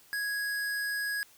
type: tone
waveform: square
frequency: 1661.2 Hz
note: G#6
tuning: in tune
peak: -31 dBFS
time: 0.13-1.23 s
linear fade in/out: 0 ms
effects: white hiss -59 dBFS RMS until 1.37 s